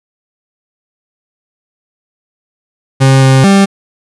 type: tone with pitch steps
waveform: 40% pulse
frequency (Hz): 134 / 133 / 196.8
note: C3 / C3 / G3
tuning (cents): +42 / +29 / +7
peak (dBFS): -3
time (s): 3-3.66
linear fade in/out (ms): 20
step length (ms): 220
effects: resampled to 24000 Hz